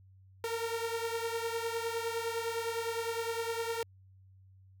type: beating tone pair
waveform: sawtooth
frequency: 456.5 / 466.3 Hz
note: A#4 / A#4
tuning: -36 / +1 cents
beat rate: 9.8 Hz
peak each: -31 / -34 dBFS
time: 0.44-3.83 s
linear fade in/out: 2 ms
effects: added 95 Hz sine -56 dBFS peak until 4.8 s